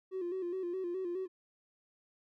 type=tone with vibrato; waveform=triangle; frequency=362.4 Hz; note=F#4; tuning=36 cents flat; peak=-31 dBFS; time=0.11-1.28 s; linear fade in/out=50 ms; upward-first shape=square; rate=4.8 Hz; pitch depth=68 cents each way; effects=tanh soft clip ceiling -31 dBFS